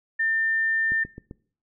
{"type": "tone", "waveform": "sine", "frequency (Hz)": 1800, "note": "A6", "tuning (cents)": 39, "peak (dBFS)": -21, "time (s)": [0.19, 1.04], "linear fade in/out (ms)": 10}
{"type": "click train", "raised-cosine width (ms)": 3, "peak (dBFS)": -25, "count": 4, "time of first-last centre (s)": [0.92, 1.311], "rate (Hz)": 7.67}
{"effects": ["noise-tail reverb RT60 0.5 s tail -21 dB re dry"]}